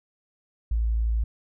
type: tone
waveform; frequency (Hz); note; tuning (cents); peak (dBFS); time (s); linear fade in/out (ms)
sine; 56; A1; +31; -21; 0.71-1.24; 5
effects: none